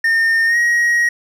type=tone with pitch glide; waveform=triangle; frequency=1821 to 1891.8 Hz; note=A#6 to A#6; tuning=-41 to +25 cents; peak=-10 dBFS; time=0.04-1.09 s; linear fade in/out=5 ms; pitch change=+66 cents; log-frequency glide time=0.46-0.57 s; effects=none